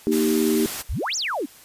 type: chord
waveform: sine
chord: Eb major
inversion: second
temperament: equal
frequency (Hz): 233.1 / 311.1 / 392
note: Bb3 / Eb4 / G4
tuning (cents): 0 / 0 / 0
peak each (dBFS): -22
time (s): 0.07-0.66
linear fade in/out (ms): 0
type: noise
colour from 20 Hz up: white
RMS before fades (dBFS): -30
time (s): 0.11-0.83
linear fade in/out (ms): 20
type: exponential two-way sweep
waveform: sine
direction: up then down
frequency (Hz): 38.89 to 7370 to 245.3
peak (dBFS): -23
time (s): 0.89-1.46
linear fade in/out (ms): 10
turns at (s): 1.16
effects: white hiss -48 dBFS RMS until 1.64 s + resampled to 32000 Hz